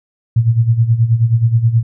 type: tone with tremolo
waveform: sine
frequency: 115.4 Hz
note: A#2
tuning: 17 cents flat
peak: -6 dBFS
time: 0.36-1.83 s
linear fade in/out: 5 ms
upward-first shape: sine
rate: 9.4 Hz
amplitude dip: 75%
effects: none